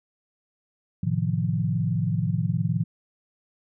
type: chord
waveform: sine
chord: F dominant seventh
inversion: first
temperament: equal with one note detuned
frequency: 110 / 129.68 / 155.56 / 174.61 Hz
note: A2 / C3 / Eb3 / F3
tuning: 0 / -15 / 0 / 0 cents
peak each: -27 / -29 / -27 / -27 dBFS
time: 1.03-2.84 s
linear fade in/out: 5 ms
effects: none